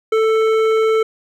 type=tone with hard clipping; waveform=triangle; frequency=441.6 Hz; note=A4; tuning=6 cents sharp; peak=-14 dBFS; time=0.12-1.03 s; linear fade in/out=5 ms; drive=15 dB; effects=none